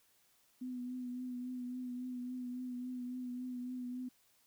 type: tone with vibrato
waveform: sine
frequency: 249.7 Hz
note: B3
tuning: 19 cents sharp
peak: -39 dBFS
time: 0.61-4.09 s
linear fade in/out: 10 ms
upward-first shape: triangle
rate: 3.6 Hz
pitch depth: 34 cents each way
effects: white hiss -71 dBFS RMS until 4.46 s